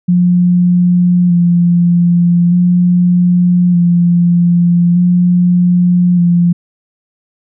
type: tone with vibrato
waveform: sine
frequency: 175.5 Hz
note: F3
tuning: 9 cents sharp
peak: -6 dBFS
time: 0.08-6.53 s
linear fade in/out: 10 ms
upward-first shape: square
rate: 0.41 Hz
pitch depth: 20 cents each way
effects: none